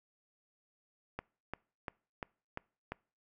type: click train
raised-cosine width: 0.5 ms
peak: -23 dBFS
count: 6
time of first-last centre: 1.19-2.92 s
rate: 2.89 Hz
effects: noise-tail reverb RT60 0.4 s tail -25 dB re dry